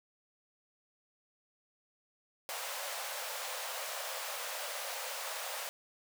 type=high-pass noise; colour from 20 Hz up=pink; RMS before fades=-40 dBFS; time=2.49-5.69 s; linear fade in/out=0 ms; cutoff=490 Hz; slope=96 dB/octave; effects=none